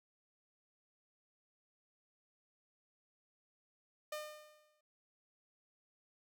sawtooth tone with exponential decay, 606 Hz, D#5, 46 cents flat, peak -35 dBFS, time 4.12-4.81 s, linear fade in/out 5 ms, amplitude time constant 150 ms, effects none

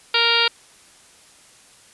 harmonic tone, 466.2 Hz, A#4, in tune, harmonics 1 / 2 / 3 / 4 / 5 / 6 / 7 / 8 / 9 / 10, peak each -27 / -26 / -23 / -28 / -24 / -22 / -24 / -23 / -27 / -24 dBFS, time 0.14-0.48 s, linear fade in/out 5 ms, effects white hiss -50 dBFS RMS until 1.93 s + resampled to 24000 Hz

